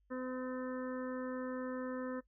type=harmonic tone; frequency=255.4 Hz; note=C4; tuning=42 cents flat; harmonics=1 / 2 / 4 / 5 / 6 / 7; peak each=-40 / -42 / -51 / -51 / -55 / -53 dBFS; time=0.1-2.21 s; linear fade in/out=20 ms; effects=noise-tail reverb RT60 0.1 s tail -19 dB re dry + added 50 Hz sine -70 dBFS peak until 2.27 s